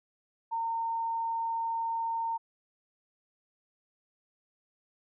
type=tone; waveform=sine; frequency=914 Hz; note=A#5; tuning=34 cents flat; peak=-29 dBFS; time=0.51-2.38 s; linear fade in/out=20 ms; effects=none